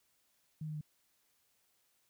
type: tone with pitch steps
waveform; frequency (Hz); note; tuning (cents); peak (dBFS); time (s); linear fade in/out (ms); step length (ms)
sine; 155.56 / 153.51 / 151.48; D#3 / D#3 / D#3; 0 / -23 / -46; -38; 0.61-0.811; 5; 67
effects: white hiss -75 dBFS RMS until 2.09 s